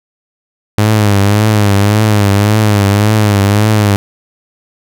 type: tone with vibrato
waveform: sawtooth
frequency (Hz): 103.8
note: G#2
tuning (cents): 0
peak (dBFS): -3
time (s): 0.78-3.96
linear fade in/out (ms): 0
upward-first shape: triangle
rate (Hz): 1.8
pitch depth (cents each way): 90
effects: none